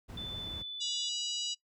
brown noise, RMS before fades -41 dBFS, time 0.08-0.63 s, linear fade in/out 20 ms
sine tone with pitch glide, 3516 to 3490 Hz, A7 to A7, -2 to -15 cents, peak -38 dBFS, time 0.17-1.09 s, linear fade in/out 5 ms, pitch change -13 cents, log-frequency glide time 0.33-0.65 s
harmonic tone, 974 Hz, B5, 24 cents flat, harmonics 3 / 4 / 5 / 6 / 7 / 8, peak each -37 / -38 / -41 / -46 / -44 / -47 dBFS, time 0.8-1.55 s, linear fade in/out 20 ms
effects noise-tail reverb RT60 0.1 s tail -19 dB re dry + high-pass 60 Hz 12 dB/octave

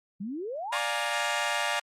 sine exponential sweep, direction up, 185 to 1174.7 Hz, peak -32 dBFS, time 0.2-0.78 s, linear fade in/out 10 ms
15% pulse chord, Bb dominant seventh, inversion first, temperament equal with one note detuned, 587.3 / 704.9 / 830.6 / 932.3 Hz, D5 / F5 / Ab5 / Bb5, 0 / +16 / 0 / 0 cents, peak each -26 dBFS, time 0.72-1.8 s, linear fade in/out 10 ms
effects low-pass 9000 Hz 12 dB/octave + Opus 48 kbps

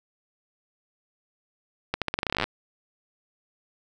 accelerating click train, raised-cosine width 0.3 ms, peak -9 dBFS, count 17, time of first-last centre 1.94-2.441 s, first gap 77 ms, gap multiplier 0.86, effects none

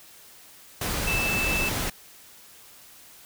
sine tone in noise, 2637 Hz, E7, in tune, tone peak -25 dBFS, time 1.07-1.69 s, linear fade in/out 5 ms, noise pink, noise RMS -28 dBFS, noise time 0.81-1.9 s, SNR 0 dB, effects white hiss -50 dBFS RMS until 3.25 s

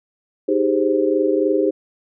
sine chord, Ab major seventh, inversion second, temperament equal, 311.1 / 392 / 415.3 / 523.3 Hz, Eb4 / G4 / Ab4 / C5, 0 / 0 / 0 / 0 cents, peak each -20 / -19 / -22 / -21 dBFS, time 0.48-1.71 s, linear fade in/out 10 ms, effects none

